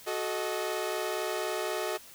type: chord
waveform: sawtooth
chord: D# diminished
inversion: first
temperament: equal with one note detuned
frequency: 370 / 433.9 / 622.3 Hz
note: F#4 / A4 / D#5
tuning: 0 / -24 / 0 cents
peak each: -31 dBFS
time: 0.06-1.98 s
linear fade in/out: 20 ms
effects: white hiss -51 dBFS RMS until 2.14 s